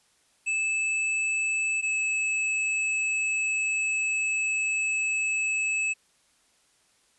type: tone pair in turn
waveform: square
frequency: 2619 / 2601 Hz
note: E7 / E7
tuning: -12 / -24 cents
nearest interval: unison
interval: 12 cents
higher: first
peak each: -25 / -25 dBFS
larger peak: neither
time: 0.46-1.82 / 1.82-5.94 s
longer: second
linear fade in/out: 20 ms
effects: white hiss -65 dBFS RMS until 7.18 s + resampled to 24000 Hz